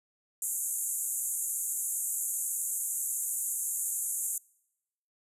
pink band-pass noise, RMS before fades -33 dBFS, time 0.42-4.38 s, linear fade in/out 2 ms, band 6800 to 13000 Hz, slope 96 dB/octave, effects noise-tail reverb RT60 0.9 s tail -26 dB re dry

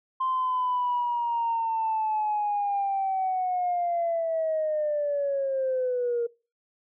sine linear sweep, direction down, 1046.5 to 466.2 Hz, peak -23 dBFS, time 0.2-6.27 s, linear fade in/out 10 ms, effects noise-tail reverb RT60 0.3 s tail -22 dB re dry + tanh soft clip ceiling -19 dBFS

